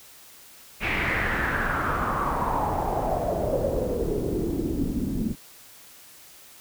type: noise with low-pass filter sweep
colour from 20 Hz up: pink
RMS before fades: -26 dBFS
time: 0.8-5.36 s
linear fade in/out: 50 ms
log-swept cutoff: 2400 to 220 Hz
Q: 4.9
effects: white hiss -49 dBFS RMS until 6.6 s